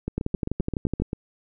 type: two click trains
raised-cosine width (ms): 3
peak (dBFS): -14 / -12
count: 9 / 11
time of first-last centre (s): 0.08-1.131 / 0.18-1.02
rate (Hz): 7.61 / 11.9
effects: none